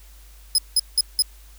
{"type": "tone bursts", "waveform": "25% pulse", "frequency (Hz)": 5070, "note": "D#8", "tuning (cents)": 32, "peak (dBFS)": -10, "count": 4, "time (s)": [0.55, 1.222], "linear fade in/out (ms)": 2, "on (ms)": 33, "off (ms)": 180, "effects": ["added 50 Hz sine -44 dBFS peak until 1.58 s", "white hiss -53 dBFS RMS until 1.58 s"]}